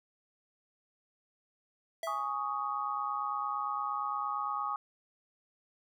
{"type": "tone with exponential decay", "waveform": "square", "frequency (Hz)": 659.3, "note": "E5", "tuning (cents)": 0, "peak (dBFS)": -34, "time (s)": [2.03, 2.36], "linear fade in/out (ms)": 2, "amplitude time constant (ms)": 71}
{"type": "chord", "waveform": "sine", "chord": "Ab suspended fourth", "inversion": "none", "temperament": "equal with one note detuned", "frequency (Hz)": [830.6, 1115.8, 1244.5], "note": ["Ab5", "Db6", "Eb6"], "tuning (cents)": [0, 11, 0], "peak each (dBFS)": [-38, -36, -35], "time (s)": [2.07, 4.76], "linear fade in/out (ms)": 2}
{"effects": []}